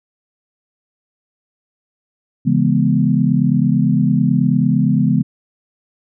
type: chord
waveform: sine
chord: C# minor seventh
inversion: none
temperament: equal with one note detuned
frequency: 138.59 / 167.5 / 207.7 / 246.9 Hz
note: C#3 / E3 / G#3 / B3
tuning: 0 / +28 / 0 / 0 cents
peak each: -17 dBFS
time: 2.45-5.23 s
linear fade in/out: 20 ms
effects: none